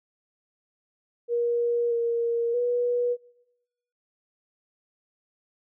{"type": "tone with pitch steps", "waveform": "sine", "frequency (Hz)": [474.6, 467.8, 485.7], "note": ["A#4", "A#4", "B4"], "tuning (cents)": [31, 6, -29], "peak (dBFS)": -22, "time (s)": [1.28, 3.17], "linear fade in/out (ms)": 50, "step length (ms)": 630, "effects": ["noise-tail reverb RT60 1.0 s tail -24 dB re dry"]}